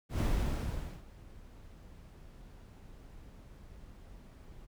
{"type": "noise with ADSR envelope", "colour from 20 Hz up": "brown", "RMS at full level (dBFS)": -29, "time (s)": [0.09, 4.67], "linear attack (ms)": 110, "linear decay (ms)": 820, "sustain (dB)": -23, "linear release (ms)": 25, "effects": []}